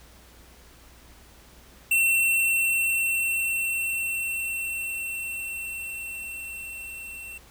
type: tone with level ramp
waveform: square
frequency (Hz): 2706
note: E7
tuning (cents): +45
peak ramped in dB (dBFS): -19 to -38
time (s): 1.91-7.38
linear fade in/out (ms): 5
effects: added 60 Hz sine -53 dBFS peak until 7.5 s + pink hiss -53 dBFS RMS until 7.5 s